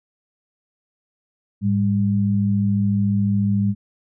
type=tone pair together; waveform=sine; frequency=105.89 / 199.9 Hz; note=G#2 / G3; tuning=+34 / +34 cents; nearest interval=major seventh; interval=1100 cents; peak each=-20 / -18 dBFS; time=1.61-3.75 s; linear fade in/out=50 ms; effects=none